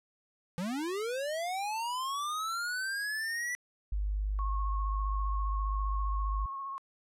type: linear sweep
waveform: square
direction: up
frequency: 164.81 to 1974 Hz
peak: -33 dBFS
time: 0.58-3.55 s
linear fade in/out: 0 ms
type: tone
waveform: sine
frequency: 50.7 Hz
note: G#1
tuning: 41 cents flat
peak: -29 dBFS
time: 3.92-6.46 s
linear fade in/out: 5 ms
type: tone with vibrato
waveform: sine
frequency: 1091 Hz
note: C#6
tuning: 28 cents flat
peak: -36 dBFS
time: 4.39-6.78 s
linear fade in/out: 0 ms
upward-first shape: sine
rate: 15 Hz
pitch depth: 25 cents each way
effects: low-pass 12000 Hz 12 dB/octave